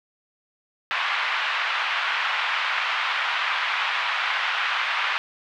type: band-pass noise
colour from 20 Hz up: pink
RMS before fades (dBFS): -25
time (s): 0.91-5.18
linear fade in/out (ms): 0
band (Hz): 1000 to 3200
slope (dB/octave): 24
effects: none